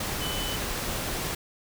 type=tone in noise; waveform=sine; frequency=3007 Hz; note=F#7; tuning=27 cents sharp; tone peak=-34 dBFS; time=0.21-0.56 s; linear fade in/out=5 ms; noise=pink; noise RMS=-31 dBFS; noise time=0-1.35 s; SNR=-6 dB; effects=none